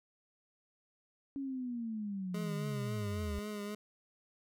sine linear sweep, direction down, 279.6 to 69.3 Hz, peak -36 dBFS, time 1.36-3.39 s, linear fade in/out 0 ms
25% pulse tone with vibrato, 207.7 Hz, G#3, in tune, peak -35 dBFS, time 2.34-3.75 s, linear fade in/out 5 ms, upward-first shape triangle, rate 3.7 Hz, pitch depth 40 cents each way
effects none

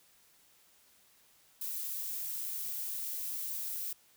violet noise, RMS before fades -38 dBFS, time 1.61-3.93 s, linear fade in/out 5 ms, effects white hiss -65 dBFS RMS until 4.16 s

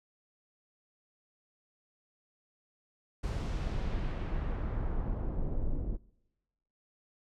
brown noise with low-pass filter sweep, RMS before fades -33 dBFS, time 3.23-5.97 s, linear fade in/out 10 ms, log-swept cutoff 8600 to 380 Hz, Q 0.84, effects noise-tail reverb RT60 1.0 s tail -24 dB re dry

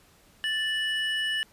triangle tone pair together, 1760 / 2938 Hz, A6 / F#7, 0 / -13 cents, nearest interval major sixth, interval 887 cents, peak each -27 dBFS, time 0.44-1.43 s, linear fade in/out 0 ms, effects pink hiss -59 dBFS RMS until 1.52 s + resampled to 32000 Hz

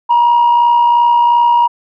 sine tone with amplitude modulation, 952 Hz, A#5, 36 cents sharp, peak -3 dBFS, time 0.09-1.68 s, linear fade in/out 20 ms, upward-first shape sine, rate 62.8 Hz, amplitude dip 45%, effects tanh soft clip ceiling -4 dBFS

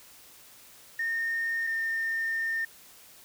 sine tone pair in turn, 1831 / 1814.2 Hz, A#6 / A#6, -32 / -47 cents, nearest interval unison, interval 15 cents, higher first, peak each -26 dBFS, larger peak neither, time 0.99-1.67 / 1.67-2.65 s, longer second, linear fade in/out 5 ms, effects tanh soft clip ceiling -23 dBFS + white hiss -53 dBFS RMS until 3.24 s

